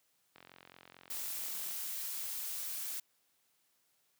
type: click train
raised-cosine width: 0.3 ms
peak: -37 dBFS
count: 61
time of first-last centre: 0.36-1.708 s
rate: 44.5 Hz
type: noise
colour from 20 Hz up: blue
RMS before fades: -40 dBFS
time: 1.1-3 s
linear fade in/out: 5 ms
effects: white hiss -75 dBFS RMS until 4.19 s + high-pass 100 Hz 12 dB/octave